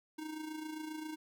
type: tone with amplitude modulation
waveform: square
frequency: 311.1 Hz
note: D#4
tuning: in tune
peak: -39 dBFS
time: 0.18-1.16 s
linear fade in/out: 10 ms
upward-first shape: sine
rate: 27.5 Hz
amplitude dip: 55%
effects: none